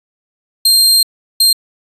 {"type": "tone bursts at uneven times", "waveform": "sawtooth", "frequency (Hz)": 4186, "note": "C8", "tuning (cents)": 0, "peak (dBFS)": -4, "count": 2, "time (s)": [[0.65, 1.03], [1.4, 1.53]], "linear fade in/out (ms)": 5, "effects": ["resampled to 32000 Hz"]}